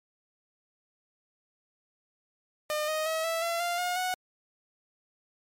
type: tone with pitch steps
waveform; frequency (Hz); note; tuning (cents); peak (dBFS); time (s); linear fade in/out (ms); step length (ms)
sawtooth; 606 / 623 / 640.6 / 658.6 / 677.1 / 696.1 / 715.7 / 735.8; D#5 / D#5 / E5 / E5 / E5 / F5 / F5 / F#5; -46 / +2 / -50 / -2 / +46 / -6 / +42 / -10; -24; 2.7-4.14; 0; 180
effects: MP3 64 kbps